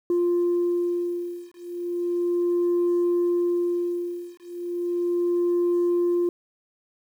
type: beating tone pair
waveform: sine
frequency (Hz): 349.2 / 349.55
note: F4 / F4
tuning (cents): 0 / +2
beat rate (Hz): 0.35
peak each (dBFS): -23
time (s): 0.1-6.29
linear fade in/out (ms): 2
effects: tanh soft clip ceiling -17 dBFS + 9-bit